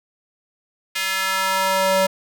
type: tone with high-pass filter sweep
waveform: square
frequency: 190.6 Hz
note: G3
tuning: 48 cents flat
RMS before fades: -20 dBFS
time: 0.95-2.07 s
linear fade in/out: 10 ms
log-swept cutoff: 2200 to 490 Hz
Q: 1.5
effects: none